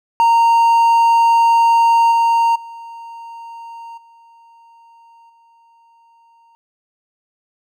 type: tone with level steps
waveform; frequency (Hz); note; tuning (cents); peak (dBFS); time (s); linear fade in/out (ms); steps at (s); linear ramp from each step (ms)
triangle; 925; A#5; -14; -7 / -9 / -29 / -42 / -47; 0.2-6.55; 0; 2.11 / 2.55 / 3.97 / 5.29; 10
effects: none